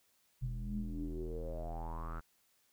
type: tone with low-pass filter sweep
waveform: square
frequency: 40.91 Hz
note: E1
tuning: 12 cents flat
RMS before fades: -40 dBFS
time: 0.41-2.21 s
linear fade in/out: 20 ms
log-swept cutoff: 130 to 1400 Hz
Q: 9
effects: white hiss -73 dBFS RMS until 2.72 s